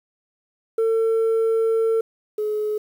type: tone pair in turn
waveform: sine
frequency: 450 / 424.7 Hz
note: A4 / G#4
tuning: +39 / +39 cents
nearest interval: minor second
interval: 100 cents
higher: first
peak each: -14 / -20 dBFS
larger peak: first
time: 0.78-2.01 / 2.38-2.78 s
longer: first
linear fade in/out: 5 ms
effects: tanh soft clip ceiling -16 dBFS + 8-bit